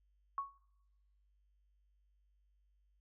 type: tone with exponential decay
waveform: sine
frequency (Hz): 1108.7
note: C#6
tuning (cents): 0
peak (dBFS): -32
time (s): 0.38-0.58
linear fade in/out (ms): 1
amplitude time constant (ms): 43
effects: noise-tail reverb RT60 1.0 s tail -26 dB re dry + added 50 Hz sine -70 dBFS peak until 3 s